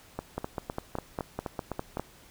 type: two click trains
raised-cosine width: 1 ms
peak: -18 / -17 dBFS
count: 8 / 9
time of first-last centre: 0.19-1.971 / 0.38-1.996 s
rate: 3.93 / 4.95 Hz
effects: pink hiss -55 dBFS RMS until 2.3 s